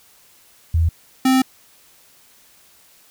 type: tone pair in turn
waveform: sine / square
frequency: 82.2 / 261 Hz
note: E2 / C4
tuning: -4 / -4 cents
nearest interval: octave + minor sixth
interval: 2000 cents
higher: second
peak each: -13 dBFS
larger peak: neither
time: 0.74-0.89 / 1.25-1.42 s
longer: second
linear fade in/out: 5 ms
effects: white hiss -52 dBFS RMS until 3.1 s